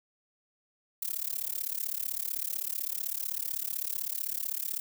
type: noise with amplitude modulation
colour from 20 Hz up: violet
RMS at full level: -30 dBFS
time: 1.02-4.8 s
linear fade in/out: 5 ms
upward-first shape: sine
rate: 35.8 Hz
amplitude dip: 100%
effects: none